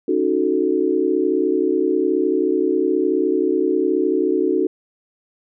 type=chord; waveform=sine; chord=D# half-diminished seventh; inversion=third; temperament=equal; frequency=277.2 / 311.1 / 370 / 440 Hz; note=C#4 / D#4 / F#4 / A4; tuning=0 / 0 / 0 / 0 cents; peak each=-24 / -21 / -19 / -22 dBFS; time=0.08-4.67 s; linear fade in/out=5 ms; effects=none